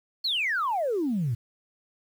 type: exponential sweep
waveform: sine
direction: down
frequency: 4473 to 107.7 Hz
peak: -23 dBFS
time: 0.24-1.35 s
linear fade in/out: 10 ms
effects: tanh soft clip ceiling -20 dBFS + 9-bit